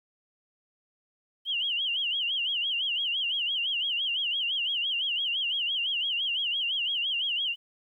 sine tone with vibrato, 3024 Hz, F#7, 37 cents sharp, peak -26 dBFS, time 1.45-7.56 s, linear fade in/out 50 ms, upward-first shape sine, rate 5.9 Hz, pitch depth 160 cents each way, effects 11-bit

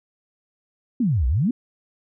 sine exponential two-way sweep, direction down then up, 270 to 57.2 to 270 Hz, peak -17 dBFS, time 1-1.51 s, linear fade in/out 5 ms, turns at 1.27 s, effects none

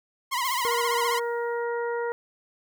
sawtooth tone with vibrato, 1020 Hz, C6, 44 cents flat, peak -21 dBFS, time 0.31-1.2 s, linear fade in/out 20 ms, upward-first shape triangle, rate 15 Hz, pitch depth 140 cents each way
blue noise with exponential decay, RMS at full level -35 dBFS, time 0.45-1.65 s, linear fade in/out 2 ms, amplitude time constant 260 ms
harmonic tone, 471.9 Hz, A#4, 21 cents sharp, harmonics 1 / 2 / 3 / 4, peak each -27 / -33 / -37 / -39 dBFS, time 0.65-2.12 s, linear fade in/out 0 ms
effects none

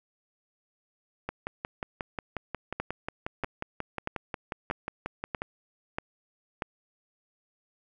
two click trains, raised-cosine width 0.5 ms, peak -17 / -15 dBFS, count 24 / 7, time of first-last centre 1.29-5.419 / 2.8-6.622 s, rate 5.57 / 1.57 Hz, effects none

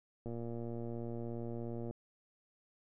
click train, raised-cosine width 2 ms, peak -30 dBFS, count 194, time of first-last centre 0.26-1.91 s, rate 117 Hz, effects none

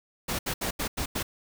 pink noise bursts at uneven times, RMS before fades -30 dBFS, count 6, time 0.28-0.39 / 0.46-0.54 / 0.61-0.71 / 0.79-0.88 / 0.97-1.06 / 1.15-1.23 s, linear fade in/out 10 ms, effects none

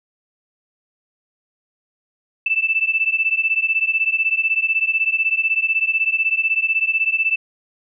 sine beating tone pair, 2637 / 2653 Hz, E7 / E7, 0 / +10 cents, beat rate 16 Hz, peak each -19 dBFS, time 2.46-7.36 s, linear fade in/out 5 ms, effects none

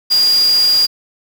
sine tone in noise, 4827 Hz, D8, 47 cents sharp, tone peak -9 dBFS, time 0.1-0.87 s, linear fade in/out 20 ms, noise white, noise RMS -25 dBFS, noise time 0.1-0.87 s, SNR +13 dB, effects none

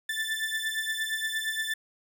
30% pulse beating tone pair, 1760 / 1768.6 Hz, A6 / A6, 0 / +8 cents, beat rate 8.6 Hz, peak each -29 / -30 dBFS, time 0.09-1.74 s, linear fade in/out 5 ms, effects none

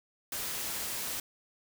white noise, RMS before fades -36 dBFS, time 0.32-1.2 s, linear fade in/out 2 ms, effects none

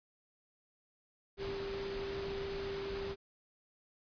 sine tone in noise, 394 Hz, G4, 9 cents sharp, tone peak -38 dBFS, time 1.37-3.16 s, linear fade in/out 50 ms, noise pink, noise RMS -44 dBFS, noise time 1.37-3.16 s, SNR +3 dB, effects resampled to 11025 Hz

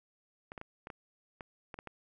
clicks, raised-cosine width 0.5 ms, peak -28 dBFS, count 9, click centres 0.519 / 0.578 / 0.614 / 0.871 / 0.902 / 1.408 / 1.742 / 1.789 / 1.873 s, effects none

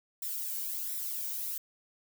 violet noise with flanger, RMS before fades -36 dBFS, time 0.22-1.58 s, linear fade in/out 5 ms, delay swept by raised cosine 0.53 to 1.36 ms, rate 1.4 Hz, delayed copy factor +0.55, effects none

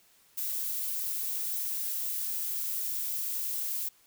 violet noise, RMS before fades -33 dBFS, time 0.37-3.89 s, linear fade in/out 10 ms, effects white hiss -63 dBFS RMS until 4.06 s

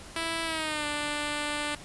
5% pulse tone with pitch glide, 329.6 to 295.3 Hz, E4 to D4, 0 to +10 cents, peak -18 dBFS, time 0.16-1.75 s, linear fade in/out 2 ms, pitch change -190 cents, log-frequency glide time 0.44-0.86 s, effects pink hiss -46 dBFS RMS until 1.84 s + resampled to 24000 Hz

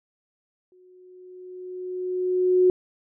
sine tone with exponential growth, 365.8 Hz, F#4, 20 cents flat, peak -13 dBFS, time 0.72-2.7 s, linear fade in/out 1 ms, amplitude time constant 430 ms, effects none

